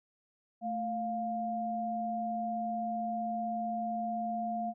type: tone pair together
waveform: sine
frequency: 221.1 / 702 Hz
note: A3 / F5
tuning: +9 / +9 cents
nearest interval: octave + minor sixth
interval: 2000 cents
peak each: -37 / -33 dBFS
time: 0.61-4.74 s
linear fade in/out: 50 ms
effects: none